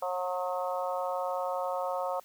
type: harmonic tone with a mistuned harmonic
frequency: 181.1 Hz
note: F#3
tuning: 37 cents flat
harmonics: 3 / 4 / 5 / 6 / 7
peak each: -33 / -35 / -37 / -39 / -40 dBFS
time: 0.02-2.2 s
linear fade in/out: 5 ms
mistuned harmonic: 5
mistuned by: +20 cents
effects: white hiss -59 dBFS RMS until 2.24 s